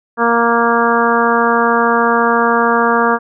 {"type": "harmonic tone", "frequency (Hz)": 233.7, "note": "A#3", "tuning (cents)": 5, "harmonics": [1, 2, 3, 4, 5, 6, 7], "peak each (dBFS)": [-18, -16, -19, -17, -16, -19, -20], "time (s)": [0.17, 3.19], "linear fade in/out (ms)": 50, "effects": []}